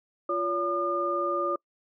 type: tone cluster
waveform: sine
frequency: 348.9 / 567 / 1211 Hz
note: F4 / C#5 / D#6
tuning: -2 / +39 / -47 cents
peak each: -31 / -30 / -28 dBFS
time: 0.29-1.56 s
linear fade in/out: 5 ms
effects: noise-tail reverb RT60 0.1 s tail -26 dB re dry